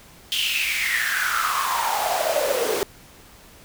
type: noise with high-pass filter sweep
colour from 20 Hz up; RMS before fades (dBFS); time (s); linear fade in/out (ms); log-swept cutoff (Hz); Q
pink; -23; 0.32-2.83; 0; 3200 to 400; 7.6
effects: pink hiss -48 dBFS RMS until 3.64 s